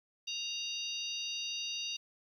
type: harmonic tone with a mistuned harmonic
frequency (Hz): 932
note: A#5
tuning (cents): -1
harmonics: 3 / 4 / 5 / 6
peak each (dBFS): -39 / -41 / -43 / -45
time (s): 0.27-1.97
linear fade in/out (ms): 10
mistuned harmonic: 6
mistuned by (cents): +92
effects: 11-bit